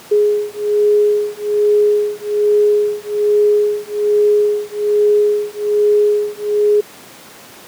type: beating tone pair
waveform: sine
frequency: 416.2 / 417.4 Hz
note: G#4 / G#4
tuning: +4 / +9 cents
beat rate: 1.2 Hz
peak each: -14 dBFS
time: 0.11-6.81 s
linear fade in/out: 10 ms
effects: pink hiss -38 dBFS RMS until 7.67 s + high-pass 200 Hz 12 dB/octave